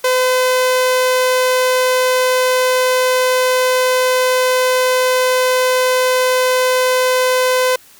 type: tone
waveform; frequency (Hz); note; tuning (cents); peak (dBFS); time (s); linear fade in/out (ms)
sawtooth; 509; C5; -48; -8; 0.04-7.76; 5
effects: white hiss -45 dBFS RMS until 7.99 s